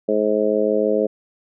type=harmonic tone; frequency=106.5 Hz; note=G#2; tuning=44 cents sharp; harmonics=2 / 3 / 4 / 5 / 6; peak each=-25 / -25 / -20 / -20 / -25 dBFS; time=0.08-1.07 s; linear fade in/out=10 ms; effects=none